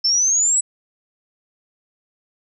sine exponential sweep, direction up, 5280 to 7980 Hz, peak -14 dBFS, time 0.04-0.61 s, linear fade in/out 10 ms, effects none

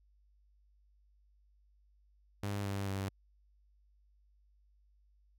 sawtooth tone with pitch steps, 101.1 / 99.08 / 97.09 Hz, G#2 / G2 / G2, -46 / +19 / -16 cents, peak -31 dBFS, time 2.43-3.09 s, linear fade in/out 5 ms, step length 220 ms, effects added 50 Hz sine -65 dBFS peak until 5.38 s

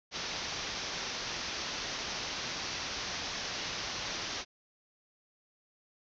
white low-pass noise, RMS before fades -38 dBFS, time 0.11-4.45 s, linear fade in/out 50 ms, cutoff 6200 Hz, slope 96 dB/octave, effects none

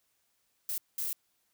violet noise bursts at uneven times, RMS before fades -34 dBFS, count 2, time 0.69-0.78 / 0.98-1.13 s, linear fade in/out 2 ms, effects white hiss -75 dBFS RMS until 1.53 s

